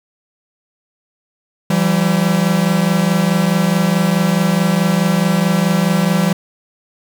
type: tone pair together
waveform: 45% pulse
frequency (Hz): 168.2 / 192.89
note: E3 / G3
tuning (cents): +35 / -28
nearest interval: major second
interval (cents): 237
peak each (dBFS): -15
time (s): 1.7-6.33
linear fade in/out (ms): 5
effects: 8-bit